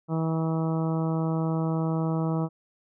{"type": "harmonic tone", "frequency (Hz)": 161.5, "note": "E3", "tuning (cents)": -35, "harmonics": [1, 2, 3, 4, 5, 6, 7, 8], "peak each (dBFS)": [-25, -31, -35, -37, -39, -41, -42, -43], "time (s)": [0.08, 2.49], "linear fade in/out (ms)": 50, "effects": []}